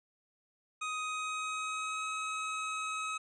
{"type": "tone with pitch glide", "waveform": "25% pulse", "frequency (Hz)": [1252, 1276.8], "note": ["D#6", "D#6"], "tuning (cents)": [10, 44], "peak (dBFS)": -31, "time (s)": [0.81, 3.18], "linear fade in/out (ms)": 10, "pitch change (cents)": 34, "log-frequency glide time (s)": [1.02, 2.06], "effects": ["resampled to 22050 Hz"]}